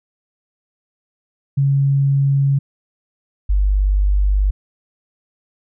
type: tone pair in turn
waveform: sine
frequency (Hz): 138.59 / 49.25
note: C#3 / G1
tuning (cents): 0 / +9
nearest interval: octave + tritone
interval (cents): 1791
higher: first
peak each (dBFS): -12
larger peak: neither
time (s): 1.57-2.59 / 3.49-4.51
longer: neither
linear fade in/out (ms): 10
effects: none